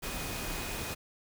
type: tone in noise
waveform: sine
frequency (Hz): 2489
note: D#7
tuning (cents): 0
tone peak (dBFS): -46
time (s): 0.02-0.95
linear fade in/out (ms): 20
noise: pink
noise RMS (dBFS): -37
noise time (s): 0.02-0.95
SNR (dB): -12
effects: none